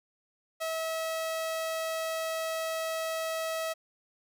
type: tone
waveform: sawtooth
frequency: 646 Hz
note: E5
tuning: 35 cents flat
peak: -27 dBFS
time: 0.6-3.74 s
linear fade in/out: 20 ms
effects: none